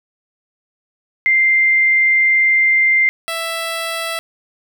sine / 10% pulse tone pair in turn, 2093 / 661.5 Hz, C7 / E5, 0 / +6 cents, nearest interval octave + minor sixth, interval 1994 cents, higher first, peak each -10 / -12 dBFS, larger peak first, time 1.26-3.09 / 3.28-4.19 s, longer first, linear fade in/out 0 ms, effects none

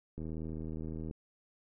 click train, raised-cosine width 3 ms, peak -29 dBFS, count 75, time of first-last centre 0.18-1.111 s, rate 79.5 Hz, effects none

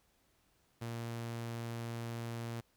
sawtooth tone, 116.54 Hz, A#2, in tune, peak -35 dBFS, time 0.81-2.61 s, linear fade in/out 10 ms, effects pink hiss -73 dBFS RMS until 2.76 s

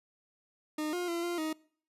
40% pulse tone with pitch steps, 306 / 354.6 / 340.4 / 347.5 / 313.7 Hz, D#4 / F4 / F4 / F4 / D#4, -29 / +26 / -44 / -9 / +14 cents, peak -31 dBFS, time 0.78-1.53 s, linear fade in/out 5 ms, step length 150 ms, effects noise-tail reverb RT60 0.5 s tail -23 dB re dry + resampled to 32000 Hz

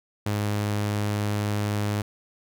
sawtooth tone, 103.83 Hz, G#2, in tune, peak -20 dBFS, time 0.26-2.02 s, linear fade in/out 5 ms, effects none

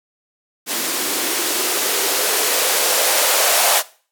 violet noise with band-pass filter sweep, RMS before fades -18 dBFS, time 0.66-3.83 s, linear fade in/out 50 ms, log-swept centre 280 to 660 Hz, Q 3, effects noise-tail reverb RT60 0.4 s tail -19 dB re dry

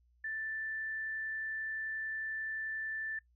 sine tone with frequency modulation, 1765 Hz, A6, 5 cents sharp, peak -36 dBFS, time 0.24-3.19 s, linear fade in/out 5 ms, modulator 31.3 Hz, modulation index 0.21, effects noise-tail reverb RT60 0.1 s tail -20 dB re dry + added 60 Hz sine -66 dBFS peak until 3.35 s

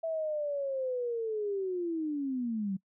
sine linear sweep, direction down, 659.3 to 185 Hz, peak -30 dBFS, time 0.03-2.77 s, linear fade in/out 10 ms, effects noise-tail reverb RT60 0.1 s tail -24 dB re dry

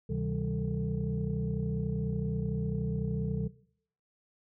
sine tone cluster, 71.8 / 129.7 / 160.1 / 193.9 / 442.8 Hz, D2 / C3 / D#3 / G3 / A4, -39 / -15 / +50 / -19 / +11 cents, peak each -38 / -34 / -34 / -36 / -38 dBFS, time 0.09-3.48 s, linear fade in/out 10 ms, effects noise-tail reverb RT60 0.6 s tail -18 dB re dry + tanh soft clip ceiling -21 dBFS

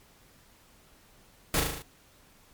pink noise with echo, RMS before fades -26 dBFS, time 1.54-1.6 s, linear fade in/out 2 ms, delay 37 ms, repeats 6, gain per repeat -3 dB, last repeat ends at 1.822 s, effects pink hiss -59 dBFS RMS until 2.53 s + MP3 96 kbps

